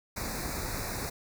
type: band-stop noise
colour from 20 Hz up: pink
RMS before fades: -35 dBFS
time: 0.16-1.1 s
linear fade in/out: 10 ms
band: 2500 to 3800 Hz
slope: 96 dB/octave
effects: none